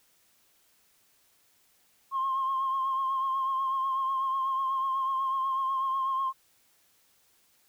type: tone with vibrato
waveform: sine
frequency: 1067 Hz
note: C6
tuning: 34 cents sharp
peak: -25 dBFS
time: 2.11-6.33 s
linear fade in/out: 50 ms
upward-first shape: triangle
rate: 8.1 Hz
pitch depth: 41 cents each way
effects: tanh soft clip ceiling -22 dBFS + white hiss -66 dBFS RMS until 7.68 s